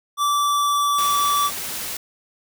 square tone with pitch glide, 1163 to 1155.6 Hz, D6 to D6, -17 to -28 cents, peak -18 dBFS, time 0.17-1.51 s, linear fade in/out 50 ms, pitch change -11 cents, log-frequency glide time 0.34-1.05 s
white noise, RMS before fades -29 dBFS, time 0.98-1.97 s, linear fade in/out 5 ms
effects none

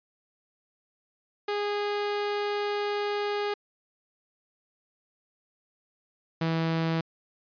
sawtooth tone pair in turn, 411.6 / 163.34 Hz, G#4 / E3, -16 / -16 cents, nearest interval octave + major third, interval 1600 cents, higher first, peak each -23 / -21 dBFS, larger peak second, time 1.48-3.54 / 6.41-7.01 s, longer first, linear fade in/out 5 ms, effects resampled to 11025 Hz

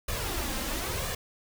pink noise with flanger, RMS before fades -32 dBFS, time 0.08-1.15 s, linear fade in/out 5 ms, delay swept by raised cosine 1.7 to 3.8 ms, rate 1 Hz, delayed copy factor +0.6, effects none

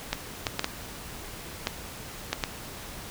clicks, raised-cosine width 0.2 ms, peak -8 dBFS, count 7, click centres 0.13 / 0.468 / 0.594 / 0.644 / 1.671 / 2.33 / 2.438 s, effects pink hiss -41 dBFS RMS until 3.1 s

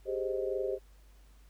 sine chord, Ab major seventh, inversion third, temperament equal, 392 / 415.3 / 523.3 / 622.3 Hz, G4 / Ab4 / C5 / Eb5, 0 / 0 / 0 / 0 cents, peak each -34 / -38 / -35 / -40 dBFS, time 0.05-0.79 s, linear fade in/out 50 ms, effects added 50 Hz sine -55 dBFS peak until 1.49 s + pink hiss -67 dBFS RMS until 1.49 s

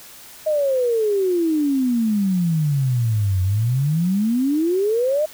sine exponential two-way sweep, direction down then up, 630 to 91 to 630 Hz, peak -16 dBFS, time 0.46-5.26 s, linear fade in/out 10 ms, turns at 3.42 s, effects white hiss -42 dBFS RMS until 5.33 s

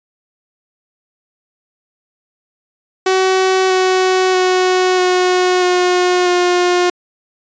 sawtooth tone with pitch steps, 376.7 / 372.6 / 368.5 / 364.5 / 360.5 / 356.6 Hz, F#4 / F#4 / F#4 / F#4 / F#4 / F4, +31 / +12 / -7 / -26 / -45 / +36 cents, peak -7 dBFS, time 3.06-6.9 s, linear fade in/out 5 ms, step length 640 ms, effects resampled to 16000 Hz

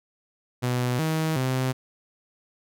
sawtooth tone with pitch steps, 124.1 / 158.8 / 129.7 Hz, B2 / D#3 / C3, +9 / +36 / -15 cents, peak -19 dBFS, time 0.62-1.73 s, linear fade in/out 20 ms, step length 370 ms, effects none

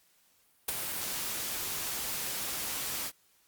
white noise with ADSR envelope, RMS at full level -28 dBFS, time 0.68-3.12 s, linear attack 7 ms, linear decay 20 ms, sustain -7 dB, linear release 62 ms, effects white hiss -67 dBFS RMS until 3.47 s + Opus 48 kbps

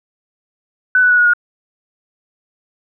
sine tone with pitch steps, 1500 / 1483.6 / 1467.4 / 1451.4 / 1435.6 Hz, F#6 / F#6 / F#6 / F#6 / F6, +23 / +4 / -15 / -34 / +47 cents, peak -8 dBFS, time 0.95-1.335 s, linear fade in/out 2 ms, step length 77 ms, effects none

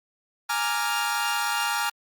sawtooth chord, Bb dominant seventh, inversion third, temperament equal, 830.6 / 932.3 / 1174.7 / 1396.9 Hz, Ab5 / Bb5 / D6 / F6, 0 / 0 / 0 / 0 cents, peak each -26 / -26 / -30 / -24 dBFS, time 0.49-1.9 s, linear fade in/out 10 ms, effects Opus 48 kbps

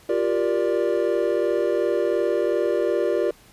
triangle chord, G minor seventh, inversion third, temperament equal with one note detuned, 349.2 / 392 / 471 / 587.3 Hz, F4 / G4 / Bb4 / D5, 0 / 0 / +18 / 0 cents, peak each -23 dBFS, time 0.09-3.31 s, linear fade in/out 5 ms, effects pink hiss -52 dBFS RMS until 3.52 s + resampled to 32000 Hz

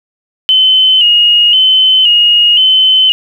sine tone with vibrato, 2960 Hz, F#7, in tune, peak -4 dBFS, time 0.49-3.12 s, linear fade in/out 0 ms, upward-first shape square, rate 0.96 Hz, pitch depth 54 cents each way, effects 7-bit

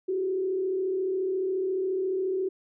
sine tone with frequency modulation, 377.7 Hz, F#4, 36 cents sharp, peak -25 dBFS, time 0.08-2.49 s, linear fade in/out 10 ms, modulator 34.3 Hz, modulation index 0.53, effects none

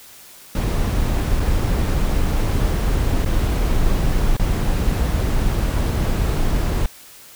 brown noise with dropouts, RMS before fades -18 dBFS, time 0.55-6.86 s, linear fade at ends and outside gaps 2 ms, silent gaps 1.397-1.401 / 3.248-3.259 / 4.368-4.395 s, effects white hiss -43 dBFS RMS until 7.35 s

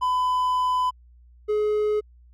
triangle tone pair in turn, 1005 / 422.6 Hz, B5 / G#4, +30 / +30 cents, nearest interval octave + minor third, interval 1500 cents, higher first, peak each -18 / -18 dBFS, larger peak neither, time 0.01-0.91 / 1.48-2.01 s, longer first, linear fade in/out 20 ms, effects added 60 Hz sine -49 dBFS peak until 2.33 s

